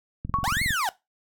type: click train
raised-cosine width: 5 ms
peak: -19 dBFS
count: 11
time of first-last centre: 0.25-0.707 s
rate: 21.9 Hz
type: tone with exponential decay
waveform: sine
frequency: 1115 Hz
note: C#6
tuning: 10 cents sharp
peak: -18 dBFS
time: 0.34-0.61 s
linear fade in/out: 0 ms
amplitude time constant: 57 ms
type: linear two-way sweep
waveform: 35% pulse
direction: up then down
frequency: 707 to 2217 to 707 Hz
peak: -22 dBFS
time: 0.44-0.89 s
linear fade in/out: 0 ms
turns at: 0.63 s
effects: noise-tail reverb RT60 0.2 s tail -18 dB re dry